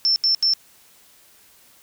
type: tone bursts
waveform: sine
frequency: 5360 Hz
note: E8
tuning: 28 cents sharp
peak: -15 dBFS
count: 3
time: 0.05-0.536 s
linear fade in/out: 0 ms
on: 110 ms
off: 78 ms
effects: white hiss -53 dBFS RMS until 1.82 s